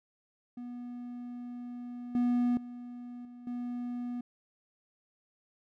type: tone with level steps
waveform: triangle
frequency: 243.6 Hz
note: B3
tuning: 24 cents flat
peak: -37 / -23 / -39 / -44 / -32 dBFS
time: 0.57-4.21 s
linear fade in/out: 5 ms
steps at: 2.15 / 2.57 / 3.25 / 3.47 s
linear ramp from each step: 2 ms
effects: none